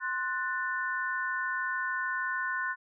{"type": "chord", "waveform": "sine", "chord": "F# diminished", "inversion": "second", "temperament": "equal with one note detuned", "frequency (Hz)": [1046.5, 1480, 1778.4], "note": ["C6", "F#6", "A6"], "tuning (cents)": [0, 0, 18], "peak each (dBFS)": [-35, -32, -35], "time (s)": [0, 2.76], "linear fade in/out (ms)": 50, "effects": []}